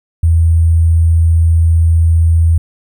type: tone with sample-and-hold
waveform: sine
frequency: 82.41 Hz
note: E2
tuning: in tune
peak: -6 dBFS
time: 0.23-2.58 s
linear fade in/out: 5 ms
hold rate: 8820 Hz
effects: none